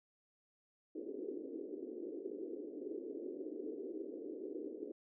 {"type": "band-pass noise", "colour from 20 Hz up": "pink", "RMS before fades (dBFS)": -45, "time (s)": [0.95, 4.92], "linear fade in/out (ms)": 5, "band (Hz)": [290, 450], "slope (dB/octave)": 48, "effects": []}